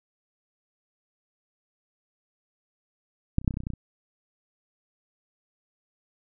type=clicks; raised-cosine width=5 ms; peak=-8 / -30 / -23 / -7 / -18 / -23 / -17 / -21 / -28 / -18 / -19 / -24 dBFS; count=12; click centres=3.384 / 3.415 / 3.446 / 3.478 / 3.508 / 3.541 / 3.571 / 3.604 / 3.636 / 3.669 / 3.703 / 3.736 s; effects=none